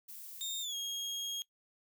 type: noise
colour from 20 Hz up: violet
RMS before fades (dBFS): -48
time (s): 0.08-0.65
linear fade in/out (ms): 10
type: tone with pitch glide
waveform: 30% pulse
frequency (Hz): 3665 to 3265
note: A#7 to G#7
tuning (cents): -30 to -30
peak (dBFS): -34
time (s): 0.41-1.42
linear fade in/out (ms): 0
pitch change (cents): -200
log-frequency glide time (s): 0.61-0.75
effects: noise-tail reverb RT60 0.1 s tail -21 dB re dry